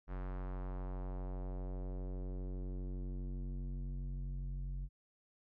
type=tone with low-pass filter sweep; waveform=square; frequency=46.25 Hz; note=F#1; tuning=in tune; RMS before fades=-41 dBFS; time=0.07-4.89 s; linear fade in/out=50 ms; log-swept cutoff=1500 to 120 Hz; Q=1.3; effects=none